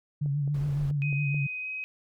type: tone with vibrato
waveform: sine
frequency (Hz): 143.3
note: D3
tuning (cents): -42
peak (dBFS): -25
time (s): 0.21-1.47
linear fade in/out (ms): 10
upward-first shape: triangle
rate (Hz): 7.2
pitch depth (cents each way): 67
type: click train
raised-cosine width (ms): 2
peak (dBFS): -32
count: 6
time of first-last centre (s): 0.26-1.345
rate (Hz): 4.61
type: noise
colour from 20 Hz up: brown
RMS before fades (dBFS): -40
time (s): 0.54-0.91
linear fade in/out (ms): 5
type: tone with pitch glide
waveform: sine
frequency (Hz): 2509 to 2528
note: D#7 to D#7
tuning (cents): +14 to +27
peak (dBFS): -32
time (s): 1.02-1.84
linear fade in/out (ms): 0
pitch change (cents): +13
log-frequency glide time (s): 1.61-1.67
effects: none